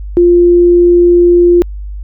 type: tone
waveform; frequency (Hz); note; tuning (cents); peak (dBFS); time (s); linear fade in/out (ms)
sine; 349.2; F4; 0; -3; 0.17-1.62; 0
effects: added 50 Hz sine -20 dBFS peak until 2.03 s